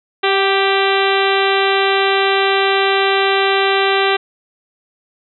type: harmonic tone with a mistuned harmonic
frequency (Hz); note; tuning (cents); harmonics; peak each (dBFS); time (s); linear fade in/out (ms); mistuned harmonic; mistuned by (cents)
392; G4; 0; 1 / 2 / 3 / 4 / 5 / 6 / 7 / 8 / 9 / 10; -16 / -19 / -21 / -22 / -23 / -24 / -24 / -25 / -26 / -26; 0.23-4.17; 10; 2; -24
effects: none